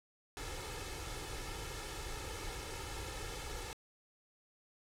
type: noise with comb filter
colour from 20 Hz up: pink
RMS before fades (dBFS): -43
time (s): 0.37-3.73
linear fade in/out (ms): 0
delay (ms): 2.3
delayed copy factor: +0.75
effects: low-pass 10000 Hz 12 dB/octave